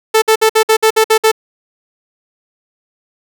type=tone bursts; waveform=sawtooth; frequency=440 Hz; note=A4; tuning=in tune; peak=-3 dBFS; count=9; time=0.14-1.317 s; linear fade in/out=10 ms; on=81 ms; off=56 ms; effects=none